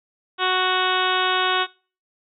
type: harmonic tone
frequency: 370 Hz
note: F#4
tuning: in tune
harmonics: 1 / 2 / 3 / 4 / 5 / 6 / 7 / 8 / 9 / 10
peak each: -27 / -26 / -23 / -25 / -32 / -34 / -31 / -29 / -29 / -29 dBFS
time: 0.38-1.67 s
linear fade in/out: 50 ms
effects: noise-tail reverb RT60 0.4 s tail -24 dB re dry